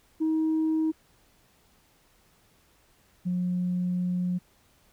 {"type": "tone pair in turn", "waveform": "sine", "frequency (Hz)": [316.7, 179.5], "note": ["D#4", "F3"], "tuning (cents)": [31, 48], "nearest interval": "minor seventh", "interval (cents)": 983, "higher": "first", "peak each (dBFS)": [-21, -24], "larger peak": "first", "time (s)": [[0.2, 0.92], [3.25, 4.39]], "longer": "second", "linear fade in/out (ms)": 20, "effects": ["tanh soft clip ceiling -20 dBFS", "pink hiss -63 dBFS RMS until 4.92 s"]}